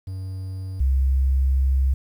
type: tone pair in turn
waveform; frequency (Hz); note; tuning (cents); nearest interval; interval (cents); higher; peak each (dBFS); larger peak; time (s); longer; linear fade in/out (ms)
triangle / sine; 94.3 / 66.47; F#2 / C2; +33 / +28; tritone; 605; first; -26 / -16; second; 0.07-0.8 / 0.8-1.94; second; 5
effects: 9-bit